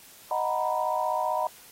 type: chord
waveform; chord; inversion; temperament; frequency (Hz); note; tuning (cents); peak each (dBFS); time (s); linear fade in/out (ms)
sine; B major seventh; first; equal; 622.3 / 740 / 932.3 / 987.8; D#5 / F#5 / A#5 / B5; 0 / 0 / 0 / 0; -30; 0.31-1.47; 2
effects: white hiss -51 dBFS RMS until 1.71 s + AAC 48 kbps